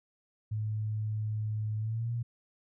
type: tone with pitch glide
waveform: sine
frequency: 107.6 to 118.02 Hz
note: A2 to A#2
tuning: -38 to +22 cents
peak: -30 dBFS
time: 0.51-2.23 s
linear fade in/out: 10 ms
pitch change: +160 cents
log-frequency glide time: 1.78-2.12 s
effects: none